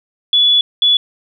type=tone pair in turn; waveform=sine; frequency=3420 / 3420 Hz; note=A7 / A7; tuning=-50 / -50 cents; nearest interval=unison; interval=0 cents; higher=neither; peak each=-8 dBFS; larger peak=neither; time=0.33-0.61 / 0.82-0.97 s; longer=first; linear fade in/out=2 ms; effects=none